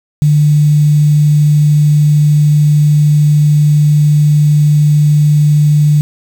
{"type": "tone with quantisation", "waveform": "sine", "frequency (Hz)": 148.9, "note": "D3", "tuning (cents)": 24, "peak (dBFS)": -5, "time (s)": [0.22, 6.01], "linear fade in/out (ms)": 0, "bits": 5, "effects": []}